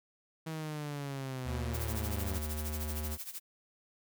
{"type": "linear sweep", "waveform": "sawtooth", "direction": "down", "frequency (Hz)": [161.5, 94], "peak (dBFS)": -33, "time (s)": [0.46, 2.39], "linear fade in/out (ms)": 10}
{"type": "tone", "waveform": "square", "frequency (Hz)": 75.9, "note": "D#2", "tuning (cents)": -42, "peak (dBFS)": -36, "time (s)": [1.44, 3.18], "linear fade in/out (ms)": 50}
{"type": "noise with tremolo", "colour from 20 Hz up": "blue", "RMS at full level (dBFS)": -40, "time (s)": [1.73, 3.4], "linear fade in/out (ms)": 20, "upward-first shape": "sine", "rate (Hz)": 13, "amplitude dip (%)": 80}
{"effects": []}